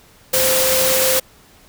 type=tone in noise; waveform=sine; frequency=521 Hz; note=C5; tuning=7 cents flat; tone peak=-18 dBFS; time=0.33-1.2 s; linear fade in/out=10 ms; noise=white; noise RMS=-17 dBFS; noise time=0.33-1.2 s; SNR=-4 dB; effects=pink hiss -49 dBFS RMS until 1.68 s